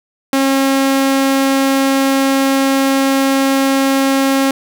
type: tone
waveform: sawtooth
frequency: 270.9 Hz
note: C#4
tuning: 40 cents flat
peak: -7 dBFS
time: 0.33-4.51 s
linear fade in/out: 2 ms
effects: none